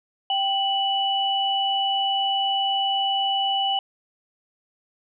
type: tone pair together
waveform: sine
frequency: 784 / 2960 Hz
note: G5 / F#7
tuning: 0 / 0 cents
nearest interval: octave + major seventh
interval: 2300 cents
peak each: -23 dBFS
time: 0.3-3.79 s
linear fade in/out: 2 ms
effects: none